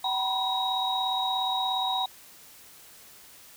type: tone cluster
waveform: sine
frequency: 761 / 961 / 998 / 3808 Hz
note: F#5 / B5 / B5 / A#7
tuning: +48 / -48 / +18 / +36 cents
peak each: -29 / -32 / -36 / -29 dBFS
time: 0.04-2.06 s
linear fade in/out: 5 ms
effects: white hiss -51 dBFS RMS until 3.56 s